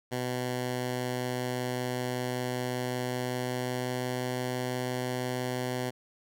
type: tone with pitch glide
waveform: 10% pulse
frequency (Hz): 125.2 to 125.93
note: B2 to B2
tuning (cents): +24 to +34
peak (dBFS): -22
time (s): 0.11-5.91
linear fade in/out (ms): 20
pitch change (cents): +10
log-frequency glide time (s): 3.03-4.3
effects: none